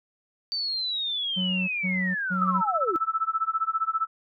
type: linear sweep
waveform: sine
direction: down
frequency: 4607 to 309.5 Hz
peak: -26 dBFS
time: 0.52-2.96 s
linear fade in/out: 0 ms
type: tone bursts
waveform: triangle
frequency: 184.7 Hz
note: F#3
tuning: 3 cents flat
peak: -24 dBFS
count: 3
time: 1.36-2.62 s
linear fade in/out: 20 ms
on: 320 ms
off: 150 ms
type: tone with tremolo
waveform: sine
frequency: 1316 Hz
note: E6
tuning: 3 cents flat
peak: -20 dBFS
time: 2.41-4.07 s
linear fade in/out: 10 ms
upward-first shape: sine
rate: 15 Hz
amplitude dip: 95%
effects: none

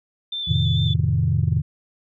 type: tone with vibrato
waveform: sine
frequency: 3520 Hz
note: A7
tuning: in tune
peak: -25 dBFS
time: 0.32-0.94 s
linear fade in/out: 5 ms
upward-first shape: square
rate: 4.5 Hz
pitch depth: 22 cents each way
type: chord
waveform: sine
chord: F dominant seventh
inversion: none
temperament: equal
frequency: 87.31 / 110 / 130.81 / 155.56 Hz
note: F2 / A2 / C3 / Eb3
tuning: 0 / 0 / 0 / 0 cents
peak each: -22 dBFS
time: 0.47-1.62 s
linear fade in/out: 20 ms
effects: tanh soft clip ceiling -8 dBFS

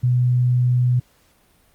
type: tone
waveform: sine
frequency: 124.1 Hz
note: B2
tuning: 9 cents sharp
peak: -14 dBFS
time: 0.03-1 s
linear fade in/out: 10 ms
effects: pink hiss -58 dBFS RMS until 1.74 s + Opus 48 kbps

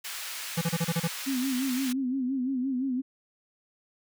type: high-pass noise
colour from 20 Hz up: pink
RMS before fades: -37 dBFS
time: 0.04-1.93 s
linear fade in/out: 10 ms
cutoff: 1700 Hz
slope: 12 dB/octave
type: tone bursts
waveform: square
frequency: 167.1 Hz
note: E3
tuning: 24 cents sharp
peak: -25 dBFS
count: 7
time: 0.57-1.078 s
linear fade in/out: 10 ms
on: 46 ms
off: 31 ms
type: tone with vibrato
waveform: sine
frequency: 260 Hz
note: C4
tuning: 11 cents flat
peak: -26 dBFS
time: 1.26-3.02 s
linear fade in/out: 20 ms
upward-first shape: sine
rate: 5.8 Hz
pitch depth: 90 cents each way
effects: none

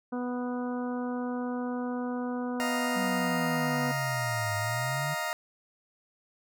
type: harmonic tone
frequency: 246.9 Hz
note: B3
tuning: in tune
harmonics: 1 / 2 / 3 / 4 / 5 / 6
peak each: -31 / -37 / -41 / -43 / -45 / -47 dBFS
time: 0.12-3.92 s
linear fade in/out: 10 ms
type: chord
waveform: 20% pulse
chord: Eb suspended second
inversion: none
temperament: just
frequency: 622.3 / 700 / 933.4 Hz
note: Eb5 / F5 / Bb5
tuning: 0 / +4 / +2 cents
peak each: -30 dBFS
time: 2.6-5.33 s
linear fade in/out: 0 ms
type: linear two-way sweep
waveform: sine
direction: down then up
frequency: 194.2 to 103.7 to 151.4 Hz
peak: -32 dBFS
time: 2.95-5.15 s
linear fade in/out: 20 ms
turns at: 4.56 s
effects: none

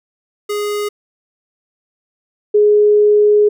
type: tone pair in turn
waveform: square / sine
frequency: 414.4 / 417.8 Hz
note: G#4 / G#4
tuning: -4 / +10 cents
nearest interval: unison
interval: 14 cents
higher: second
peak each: -18 / -7 dBFS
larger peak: second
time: 0.49-0.89 / 2.54-3.49 s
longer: second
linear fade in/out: 10 ms
effects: none

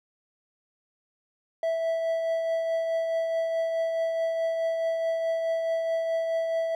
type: tone with tremolo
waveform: triangle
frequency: 657 Hz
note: E5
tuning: 6 cents flat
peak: -21 dBFS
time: 1.63-6.75 s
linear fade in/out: 2 ms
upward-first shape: triangle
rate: 4.7 Hz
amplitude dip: 35%
effects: none

